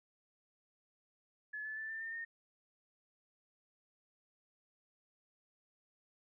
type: tone with pitch steps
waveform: sine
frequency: 1712 / 1735.9 / 1760.1 / 1784.7 / 1809.6 / 1834.9 Hz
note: A6 / A6 / A6 / A6 / A6 / A#6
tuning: -48 / -24 / 0 / +24 / +48 / -28 cents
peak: -40 dBFS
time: 1.53-2.25 s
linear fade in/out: 10 ms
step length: 120 ms
effects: none